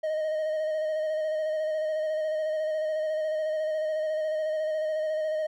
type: tone with vibrato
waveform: triangle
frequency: 622.3 Hz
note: D#5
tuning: in tune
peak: -24 dBFS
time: 0.03-5.47 s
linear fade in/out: 10 ms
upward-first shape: square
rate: 14 Hz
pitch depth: 21 cents each way
effects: none